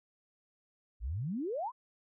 sine exponential sweep, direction up, 49.48 to 1087 Hz, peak -33 dBFS, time 1-1.72 s, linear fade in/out 50 ms, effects none

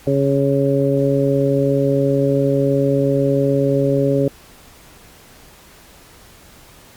harmonic tone, 138.59 Hz, C#3, in tune, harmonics 1 / 2 / 3 / 4, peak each -19 / -19 / -19 / -19 dBFS, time 0.07-4.28 s, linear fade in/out 2 ms, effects pink hiss -45 dBFS RMS until 6.96 s + Opus 48 kbps

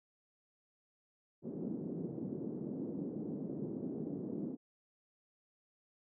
white band-pass noise, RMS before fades -41 dBFS, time 1.42-4.57 s, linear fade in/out 50 ms, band 160 to 340 Hz, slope 24 dB/octave, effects none

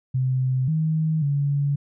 sine tone with pitch steps, 129.6 / 157.9 / 142.3 Hz, C3 / D#3 / C#3, -16 / +26 / +46 cents, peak -19 dBFS, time 0.14-1.76 s, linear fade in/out 10 ms, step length 540 ms, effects none

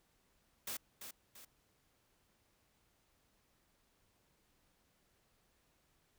white noise with echo, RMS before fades -42 dBFS, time 0.67-0.77 s, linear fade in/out 5 ms, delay 340 ms, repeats 2, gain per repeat -7 dB, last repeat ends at 1.45 s, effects pink hiss -75 dBFS RMS until 6.18 s

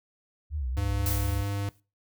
sine tone with vibrato, 68.3 Hz, C#2, 25 cents flat, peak -28 dBFS, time 0.5-1.45 s, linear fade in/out 50 ms, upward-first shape sine, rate 4 Hz, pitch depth 190 cents each way
square tone, 100.4 Hz, G2, 42 cents sharp, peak -29 dBFS, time 0.77-1.69 s, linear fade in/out 0 ms
blue noise with exponential decay, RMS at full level -30 dBFS, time 1.06-1.8 s, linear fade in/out 2 ms, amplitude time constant 160 ms
effects noise-tail reverb RT60 0.3 s tail -22 dB re dry

